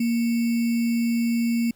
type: tone with sample-and-hold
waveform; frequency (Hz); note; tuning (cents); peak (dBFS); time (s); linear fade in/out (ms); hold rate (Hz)
sine; 233.1; A#3; 0; -19; 0-1.71; 5; 2450
effects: pink hiss -61 dBFS RMS until 1.75 s + MP3 96 kbps